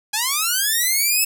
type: linear sweep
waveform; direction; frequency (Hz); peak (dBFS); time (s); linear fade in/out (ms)
5% pulse; up; 814 to 2637; -7; 0.13-1.25; 10
effects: none